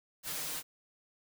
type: noise with comb filter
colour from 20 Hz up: white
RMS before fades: -38 dBFS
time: 0.23-0.63 s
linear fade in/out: 50 ms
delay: 6.5 ms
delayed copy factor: +0.95
effects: none